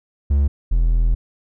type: tone pair in turn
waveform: triangle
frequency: 70.7 / 41.44 Hz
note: C#2 / E1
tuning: +35 / +10 cents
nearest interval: major sixth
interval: 925 cents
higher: first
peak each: -11 dBFS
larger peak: neither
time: 0.3-0.48 / 0.71-1.15 s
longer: second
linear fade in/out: 10 ms
effects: none